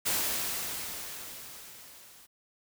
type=noise with level ramp; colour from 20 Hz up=white; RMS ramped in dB=-28 to -55 dBFS; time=0.05-2.27 s; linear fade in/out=20 ms; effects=none